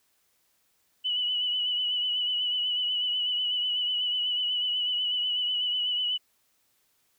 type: tone with vibrato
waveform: sine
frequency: 2964 Hz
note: F#7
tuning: 2 cents sharp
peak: -25 dBFS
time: 1.04-6.18 s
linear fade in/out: 20 ms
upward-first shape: triangle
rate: 8.1 Hz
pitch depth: 43 cents each way
effects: white hiss -70 dBFS RMS until 7.18 s